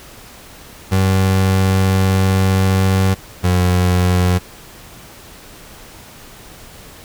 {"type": "tone pair in turn", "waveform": "30% pulse", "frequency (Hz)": [95.2, 90.35], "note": ["F#2", "F#2"], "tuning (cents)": [50, -41], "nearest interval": "minor second", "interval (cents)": 91, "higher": "first", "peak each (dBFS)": -9, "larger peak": "neither", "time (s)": [[0.91, 3.15], [3.43, 4.39]], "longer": "first", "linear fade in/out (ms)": 20, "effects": ["pink hiss -39 dBFS RMS until 7.04 s"]}